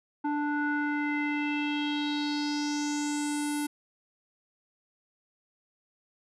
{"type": "tone with low-pass filter sweep", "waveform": "square", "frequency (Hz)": 294, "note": "D4", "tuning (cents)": 2, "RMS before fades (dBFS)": -30, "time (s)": [0.24, 3.67], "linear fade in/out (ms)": 10, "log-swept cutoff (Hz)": [1100, 11000], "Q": 4.4, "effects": []}